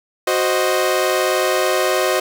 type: chord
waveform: sawtooth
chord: C diminished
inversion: second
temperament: equal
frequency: 370 / 523.3 / 622.3 Hz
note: Gb4 / C5 / Eb5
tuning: 0 / 0 / 0 cents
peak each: -16 dBFS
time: 0.27-2.2 s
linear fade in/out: 5 ms
effects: none